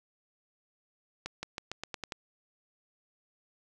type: accelerating click train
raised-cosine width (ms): 0.2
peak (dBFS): -19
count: 8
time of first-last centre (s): 1.26-2.122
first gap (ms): 170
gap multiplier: 0.89
effects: none

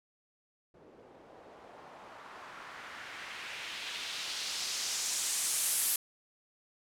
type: noise with low-pass filter sweep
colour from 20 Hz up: blue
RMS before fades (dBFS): -38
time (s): 0.74-5.96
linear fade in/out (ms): 2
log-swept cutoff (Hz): 390 to 12000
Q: 1.4
effects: none

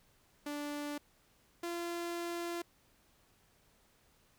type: tone pair in turn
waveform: sawtooth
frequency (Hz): 292.3 / 343.1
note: D4 / F4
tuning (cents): -8 / -31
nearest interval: minor third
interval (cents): 277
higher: second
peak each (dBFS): -34 / -33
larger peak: second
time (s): 0.46-0.98 / 1.63-2.62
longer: second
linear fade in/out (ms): 5
effects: pink hiss -69 dBFS RMS until 4.38 s

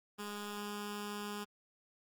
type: tone with notch filter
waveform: 10% pulse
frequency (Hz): 206.5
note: G#3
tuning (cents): -10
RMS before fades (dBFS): -42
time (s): 0.18-1.45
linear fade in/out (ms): 20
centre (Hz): 640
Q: 1.5
effects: Opus 24 kbps

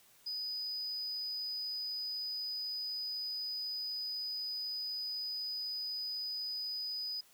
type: tone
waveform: sine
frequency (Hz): 4978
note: D#8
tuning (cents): 0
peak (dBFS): -34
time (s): 0.26-7.21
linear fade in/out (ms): 10
effects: tanh soft clip ceiling -35 dBFS + white hiss -64 dBFS RMS until 7.33 s

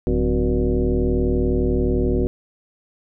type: tone with frequency modulation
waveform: sine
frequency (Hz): 146.83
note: D3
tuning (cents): 0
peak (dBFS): -16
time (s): 0.07-2.27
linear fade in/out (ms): 0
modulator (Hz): 111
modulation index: 2.8
effects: none

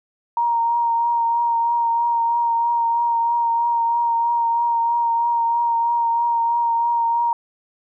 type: tone with vibrato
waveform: sine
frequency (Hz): 935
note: A#5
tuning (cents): +5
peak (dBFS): -16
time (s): 0.37-7.33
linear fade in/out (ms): 2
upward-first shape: triangle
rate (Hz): 3.1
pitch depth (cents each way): 23
effects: none

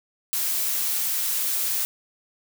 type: noise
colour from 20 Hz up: blue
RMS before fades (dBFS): -25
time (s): 0.33-1.85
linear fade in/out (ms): 0
effects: none

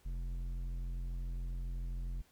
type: tone with low-pass filter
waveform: square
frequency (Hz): 43.65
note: F1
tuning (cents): 0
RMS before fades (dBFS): -39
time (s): 0.05-2.22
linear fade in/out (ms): 10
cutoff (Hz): 150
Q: 0.62
effects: pink hiss -68 dBFS RMS until 2.31 s

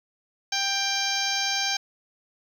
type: harmonic tone with a mistuned harmonic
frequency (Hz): 790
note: G5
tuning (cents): +13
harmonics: 1 / 2 / 3 / 4 / 5 / 6 / 7 / 8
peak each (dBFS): -32 / -32 / -32 / -32 / -32 / -32 / -32 / -32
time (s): 0.52-1.77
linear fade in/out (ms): 5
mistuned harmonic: 7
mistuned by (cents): -30
effects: 8-bit

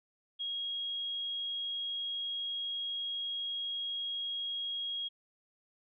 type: tone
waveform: sine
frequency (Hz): 3284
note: G#7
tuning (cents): -20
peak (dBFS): -34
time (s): 0.39-5.09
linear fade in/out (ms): 20
effects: none

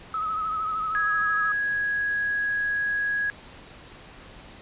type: tone with vibrato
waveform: sine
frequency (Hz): 1279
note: D#6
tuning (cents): +47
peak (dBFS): -25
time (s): 0.14-1.52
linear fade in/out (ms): 2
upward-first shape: triangle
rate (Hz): 13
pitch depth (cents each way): 49
type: tone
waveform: sine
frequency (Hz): 1661.2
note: G#6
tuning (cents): 0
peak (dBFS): -23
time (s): 0.95-3.3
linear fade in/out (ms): 0
effects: pink hiss -46 dBFS RMS until 4.61 s + resampled to 8000 Hz

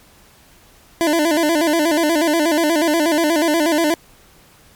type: tone with vibrato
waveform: 25% pulse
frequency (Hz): 316.9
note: D#4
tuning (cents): +32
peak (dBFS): -10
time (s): 1.01-3.94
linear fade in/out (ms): 0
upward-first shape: square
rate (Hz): 8.3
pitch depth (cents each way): 100
effects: pink hiss -49 dBFS RMS until 4.75 s + MP3 96 kbps

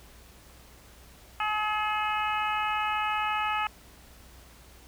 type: harmonic tone with a mistuned harmonic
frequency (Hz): 425.6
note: G#4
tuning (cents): +42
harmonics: 2 / 3 / 4 / 5 / 6 / 7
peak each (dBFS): -30 / -30 / -37 / -39 / -34 / -39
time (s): 1.4-3.67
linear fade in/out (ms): 2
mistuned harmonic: 7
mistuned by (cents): -24
effects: added 60 Hz sine -54 dBFS peak until 4.87 s + pink hiss -54 dBFS RMS until 4.87 s

